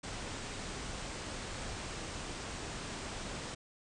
pink low-pass noise, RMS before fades -42 dBFS, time 0.03-3.55 s, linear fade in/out 10 ms, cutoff 9000 Hz, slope 96 dB/octave, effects none

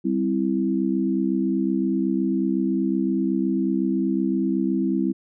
sine chord, C major, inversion second, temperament equal, 196 / 261.6 / 329.6 Hz, G3 / C4 / E4, 0 / 0 / 0 cents, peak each -24 dBFS, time 0.04-5.13 s, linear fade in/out 20 ms, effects none

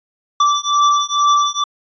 square beating tone pair, 1165 / 1167.2 Hz, D6 / D6, -14 / -11 cents, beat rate 2.2 Hz, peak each -16 dBFS, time 0.4-1.64 s, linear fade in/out 5 ms, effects resampled to 16000 Hz

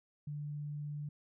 sine tone, 147.3 Hz, D3, 6 cents sharp, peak -38 dBFS, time 0.27-1.09 s, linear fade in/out 5 ms, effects none

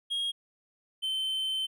triangle tone pair in turn, 3267 / 3084 Hz, G#7 / G7, -29 / -29 cents, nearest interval minor second, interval 100 cents, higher first, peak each -27 dBFS, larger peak neither, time 0.1-0.32 / 1.02-1.67 s, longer second, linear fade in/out 20 ms, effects none

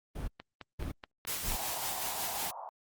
brown noise bursts, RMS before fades -36 dBFS, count 3, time 0.15-1.56 s, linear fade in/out 10 ms, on 130 ms, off 510 ms
click train, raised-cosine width 0.3 ms, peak -27 dBFS, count 5, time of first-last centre 0.4-1.251 s, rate 4.7 Hz
white noise with tremolo, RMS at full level -35 dBFS, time 1.27-2.51 s, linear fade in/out 5 ms, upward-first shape sine, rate 5.4 Hz, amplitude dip 35%
pink band-pass noise, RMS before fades -43 dBFS, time 1.5-2.69 s, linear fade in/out 0 ms, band 700 to 980 Hz, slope 48 dB/octave
effects Opus 32 kbps

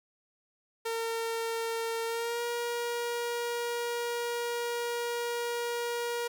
sawtooth tone with pitch glide, 456.5 to 475.3 Hz, A#4 to A#4, -36 to +34 cents, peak -27 dBFS, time 0.85-6.28 s, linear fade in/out 10 ms, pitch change +70 cents, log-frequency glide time 2.05-2.42 s, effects none

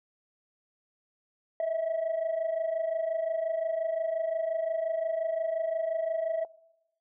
sine tone pair together, 631.3 / 657 Hz, D#5 / E5, +25 / -6 cents, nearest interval minor second, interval 69 cents, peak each -31 / -26 dBFS, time 1.6-6.45 s, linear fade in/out 2 ms, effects noise-tail reverb RT60 0.9 s tail -24 dB re dry + tanh soft clip ceiling -24 dBFS

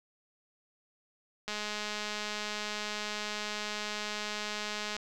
click train, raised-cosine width 0.2 ms, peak -19 dBFS, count 733, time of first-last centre 1.48-4.966 s, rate 210 Hz, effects none

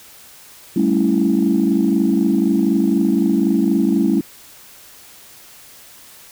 sine chord, A dominant seventh, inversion third, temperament equal, 196 / 220 / 277.2 / 329.6 Hz, G3 / A3 / C#4 / E4, 0 / 0 / 0 / 0 cents, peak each -18 dBFS, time 0.76-4.21 s, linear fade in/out 5 ms, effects tanh soft clip ceiling -5 dBFS + white hiss -43 dBFS RMS until 6.31 s

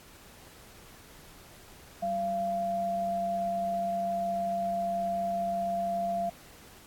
sine tone pair together, 192.3 / 686.4 Hz, G3 / F5, -33 / -30 cents, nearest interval octave + minor seventh, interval 2203 cents, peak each -38 / -28 dBFS, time 2.02-6.3 s, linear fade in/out 10 ms, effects pink hiss -53 dBFS RMS until 6.86 s + AAC 64 kbps

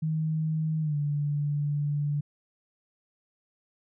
sine tone with pitch glide, 157.4 to 146.01 Hz, D#3 to D3, +20 to -10 cents, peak -25 dBFS, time 0.02-2.21 s, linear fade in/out 10 ms, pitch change -130 cents, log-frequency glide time 0.81-0.96 s, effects none

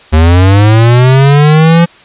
square linear sweep, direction up, 76.2 to 172 Hz, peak -3 dBFS, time 0.12-1.86 s, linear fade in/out 20 ms, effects white hiss -38 dBFS RMS until 2.04 s + resampled to 8000 Hz

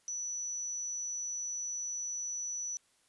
sine tone, 5930 Hz, F#8, 3 cents sharp, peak -35 dBFS, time 0.08-2.77 s, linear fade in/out 0 ms, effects white hiss -70 dBFS RMS until 3.08 s + resampled to 24000 Hz

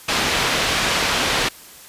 white low-pass noise, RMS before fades -20 dBFS, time 0.08-1.49 s, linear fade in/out 10 ms, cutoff 3700 Hz, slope 12 dB/octave, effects white hiss -42 dBFS RMS until 1.88 s + resampled to 32000 Hz

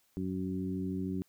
harmonic tone with a mistuned harmonic, 93.5 Hz, F#2, 19 cents sharp, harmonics 1 / 2 / 3 / 4, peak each -41 / -35 / -37 / -42 dBFS, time 0.17-1.22 s, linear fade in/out 0 ms, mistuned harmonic 1, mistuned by -17 cents, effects white hiss -71 dBFS RMS until 1.28 s

